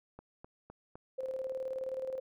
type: click train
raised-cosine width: 1 ms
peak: -34 dBFS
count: 4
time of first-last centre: 0.19-0.955 s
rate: 3.92 Hz
type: tone with tremolo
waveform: sine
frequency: 523.3 Hz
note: C5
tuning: in tune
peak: -33 dBFS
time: 1.18-2.2 s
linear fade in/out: 10 ms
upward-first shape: square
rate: 19 Hz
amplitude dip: 50%
effects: none